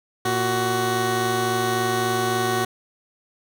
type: tone pair together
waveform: 15% pulse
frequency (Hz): 116.54 / 373.2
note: A#2 / F#4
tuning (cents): 0 / +15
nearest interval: octave + minor sixth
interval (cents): 2015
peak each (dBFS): -20 / -15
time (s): 0.25-2.65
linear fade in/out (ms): 5
effects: none